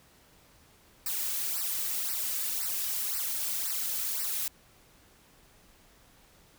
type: noise with flanger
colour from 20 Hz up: blue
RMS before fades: -32 dBFS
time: 1.06-4.48 s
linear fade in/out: 2 ms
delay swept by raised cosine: 0.29 to 2.89 ms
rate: 1.9 Hz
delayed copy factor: -0.9
effects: pink hiss -60 dBFS RMS until 6.58 s